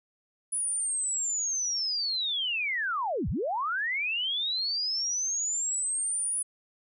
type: linear two-way sweep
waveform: sine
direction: down then up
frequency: 9956 to 43.65 to 9956 Hz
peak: -27 dBFS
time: 0.52-6.43 s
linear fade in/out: 10 ms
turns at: 3.29 s
effects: none